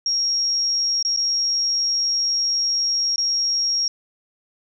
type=tone with dropouts; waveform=sine; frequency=5588 Hz; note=F8; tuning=in tune; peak=-18 dBFS; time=0.06-3.88 s; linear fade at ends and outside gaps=2 ms; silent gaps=1.027-1.049 / 1.164-1.172 / 3.16-3.18 s; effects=none